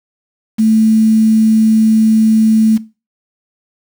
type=tone with quantisation; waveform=sine; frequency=220 Hz; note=A3; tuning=in tune; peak=-7 dBFS; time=0.58-2.78 s; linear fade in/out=20 ms; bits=5; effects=noise-tail reverb RT60 0.3 s tail -18 dB re dry